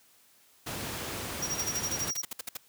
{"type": "noise", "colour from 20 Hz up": "pink", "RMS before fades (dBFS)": -36, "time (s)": [0.66, 2.11], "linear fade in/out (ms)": 10}
{"type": "tone with tremolo", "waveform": "square", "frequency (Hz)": 5690, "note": "F8", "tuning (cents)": 31, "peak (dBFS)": -29, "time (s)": [1.42, 2.22], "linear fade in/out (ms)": 5, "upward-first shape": "sine", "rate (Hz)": 12, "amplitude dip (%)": 90}
{"type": "noise bursts", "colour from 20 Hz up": "white", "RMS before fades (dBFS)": -36, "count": 13, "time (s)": [1.59, 2.571], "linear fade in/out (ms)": 5, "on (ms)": 21, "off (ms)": 59}
{"effects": ["white hiss -62 dBFS RMS until 2.68 s", "high-pass 80 Hz 12 dB/octave"]}